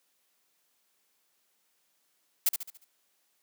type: noise with echo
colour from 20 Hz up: blue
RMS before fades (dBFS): -23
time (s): 2.46-2.49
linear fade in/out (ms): 5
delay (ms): 71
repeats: 5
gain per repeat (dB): -7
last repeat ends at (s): 2.845
effects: white hiss -73 dBFS RMS until 3.42 s + high-pass 200 Hz 12 dB/octave